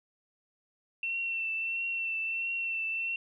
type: tone with vibrato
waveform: sine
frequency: 2697 Hz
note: E7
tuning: 39 cents sharp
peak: -30 dBFS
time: 1.03-3.16 s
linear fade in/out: 2 ms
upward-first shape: triangle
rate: 1.5 Hz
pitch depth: 29 cents each way
effects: 12-bit